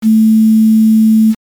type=tone with quantisation; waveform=sine; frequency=220 Hz; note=A3; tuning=in tune; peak=-4 dBFS; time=0.02-1.35 s; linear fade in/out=50 ms; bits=5; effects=MP3 96 kbps